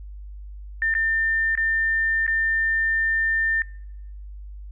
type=tone with dropouts; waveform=sine; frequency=1800 Hz; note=A6; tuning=39 cents sharp; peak=-19 dBFS; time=0.82-3.62 s; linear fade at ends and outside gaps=1 ms; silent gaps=0.94-0.95 / 1.553-1.575 / 2.266-2.278 s; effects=noise-tail reverb RT60 0.9 s tail -26 dB re dry + added 50 Hz sine -35 dBFS peak until 4.71 s